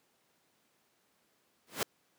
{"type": "noise with exponential growth", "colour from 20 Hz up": "pink", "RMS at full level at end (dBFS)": -27, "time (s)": [1.67, 1.83], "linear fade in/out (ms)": 2, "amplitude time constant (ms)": 34, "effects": ["pink hiss -72 dBFS RMS until 2.18 s", "high-pass 200 Hz 12 dB/octave"]}